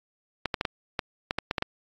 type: clicks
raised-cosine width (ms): 0.3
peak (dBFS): -10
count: 10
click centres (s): 0.457 / 0.542 / 0.611 / 0.652 / 0.992 / 1.309 / 1.386 / 1.511 / 1.582 / 1.624
effects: AAC 48 kbps